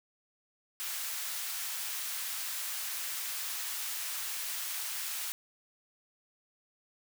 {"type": "high-pass noise", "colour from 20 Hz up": "white", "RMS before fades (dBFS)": -37, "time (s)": [0.8, 5.32], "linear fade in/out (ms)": 0, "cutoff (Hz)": 1100, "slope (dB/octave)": 12, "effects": []}